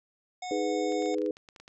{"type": "harmonic tone", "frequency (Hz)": 731, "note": "F#5", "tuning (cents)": -21, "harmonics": [1, 3, 5, 7, 9, 10], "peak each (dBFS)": [-35, -44, -46, -49, -51, -50], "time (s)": [0.42, 1.15], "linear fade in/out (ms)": 5}
{"type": "chord", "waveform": "sine", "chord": "G# minor", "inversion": "second", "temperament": "just", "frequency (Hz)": [311.5, 415.3, 498.4], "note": ["D#4", "G#4", "B4"], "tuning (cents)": [2, 0, 16], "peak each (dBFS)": -31, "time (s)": [0.51, 1.31], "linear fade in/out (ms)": 2}
{"type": "clicks", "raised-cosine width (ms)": 0.2, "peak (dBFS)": -32, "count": 12, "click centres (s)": [0.922, 1.023, 1.059, 1.142, 1.184, 1.218, 1.262, 1.369, 1.488, 1.562, 1.6, 1.679]}
{"effects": []}